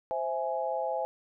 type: chord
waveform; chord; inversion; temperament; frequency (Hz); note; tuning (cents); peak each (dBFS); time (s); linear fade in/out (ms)
sine; C augmented; none; equal with one note detuned; 523.3 / 659.3 / 834; C5 / E5 / G#5; 0 / 0 / +7; -33; 0.11-1.05; 0
effects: none